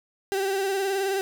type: tone with vibrato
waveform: 35% pulse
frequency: 389.4 Hz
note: G4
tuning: 12 cents flat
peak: -22 dBFS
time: 0.32-1.21 s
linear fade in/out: 0 ms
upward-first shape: sine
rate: 19 Hz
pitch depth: 43 cents each way
effects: none